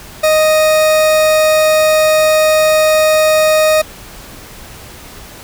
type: tone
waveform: 40% pulse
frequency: 622.3 Hz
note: D#5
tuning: in tune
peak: -7 dBFS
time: 0.23-3.82 s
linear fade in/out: 10 ms
effects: pink hiss -34 dBFS RMS until 5.43 s